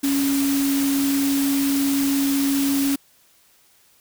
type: tone in noise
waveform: sine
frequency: 277.3 Hz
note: C#4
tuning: 1 cent sharp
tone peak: -18 dBFS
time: 0.03-2.96 s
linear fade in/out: 10 ms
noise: white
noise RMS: -28 dBFS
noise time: 0.03-2.96 s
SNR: +7 dB
effects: white hiss -57 dBFS RMS until 4 s